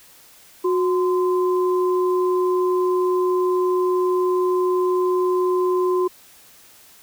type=tone pair together; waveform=sine; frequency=365 / 1032.4 Hz; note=F#4 / C6; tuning=-24 / -23 cents; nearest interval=octave + tritone; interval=1801 cents; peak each=-17 / -25 dBFS; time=0.64-6.08 s; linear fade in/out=10 ms; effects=white hiss -49 dBFS RMS until 7.02 s